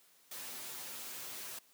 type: noise with comb filter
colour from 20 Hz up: white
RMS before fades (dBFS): -45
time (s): 0.31-1.59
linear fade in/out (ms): 5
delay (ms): 7.9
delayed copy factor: +0.75
effects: white hiss -66 dBFS RMS until 1.73 s + high-pass 150 Hz 12 dB/octave